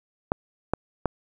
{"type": "clicks", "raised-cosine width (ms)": 1, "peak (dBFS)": -8, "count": 3, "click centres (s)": [0.319, 0.736, 1.057], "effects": ["8-bit"]}